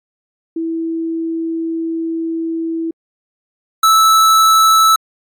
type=tone pair in turn; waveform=sine / square; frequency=328 / 1312 Hz; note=E4 / E6; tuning=-9 / -9 cents; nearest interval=2 octaves; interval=2400 cents; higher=second; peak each=-17 / -8 dBFS; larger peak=second; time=0.56-2.91 / 3.83-4.96 s; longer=first; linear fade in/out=5 ms; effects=AAC 64 kbps